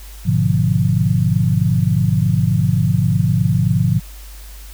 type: chord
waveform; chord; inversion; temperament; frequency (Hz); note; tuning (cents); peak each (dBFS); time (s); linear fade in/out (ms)
sine; G# diminished seventh; none; equal; 103.83 / 123.47 / 146.83 / 174.61; G#2 / B2 / D3 / F3; 0 / 0 / 0 / 0; -18; 0.25-4; 20
effects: added 50 Hz sine -33 dBFS peak until 4.73 s + white hiss -42 dBFS RMS until 4.73 s